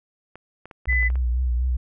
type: clicks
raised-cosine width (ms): 0.5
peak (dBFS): -26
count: 8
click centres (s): 0.356 / 0.656 / 0.712 / 0.856 / 0.928 / 1.029 / 1.102 / 1.156
type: tone with vibrato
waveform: sine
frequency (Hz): 61.74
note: B1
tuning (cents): 0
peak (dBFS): -19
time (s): 0.87-1.77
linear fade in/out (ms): 10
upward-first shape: triangle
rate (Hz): 4.1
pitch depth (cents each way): 75
type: tone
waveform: sine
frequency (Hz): 2005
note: B6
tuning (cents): +26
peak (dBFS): -20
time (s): 0.88-1.09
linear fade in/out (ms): 20
effects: none